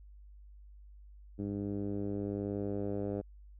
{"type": "tone with low-pass filter sweep", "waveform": "10% pulse", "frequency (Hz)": 101.1, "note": "G#2", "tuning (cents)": -46, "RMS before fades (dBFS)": -36, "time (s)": [1.38, 3.22], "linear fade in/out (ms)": 20, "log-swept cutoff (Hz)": [300, 530], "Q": 1.5, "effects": ["added 50 Hz sine -51 dBFS peak until 3.59 s"]}